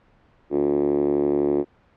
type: tone with band-pass filter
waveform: 5% pulse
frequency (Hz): 72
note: D2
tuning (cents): -34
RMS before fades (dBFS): -21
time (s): 0.5-1.65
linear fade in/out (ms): 50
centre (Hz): 340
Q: 5.4
effects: pink hiss -58 dBFS RMS until 1.96 s + low-pass 2000 Hz 12 dB/octave